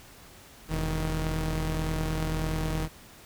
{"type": "tone pair together", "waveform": "sawtooth", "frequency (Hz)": [41.72, 157.5], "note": ["E1", "D#3"], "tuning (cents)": [22, 21], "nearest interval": "octave + major seventh", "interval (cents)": 2299, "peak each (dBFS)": -26, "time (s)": [0.68, 2.89], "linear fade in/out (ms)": 50, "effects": ["pink hiss -51 dBFS RMS until 3.25 s"]}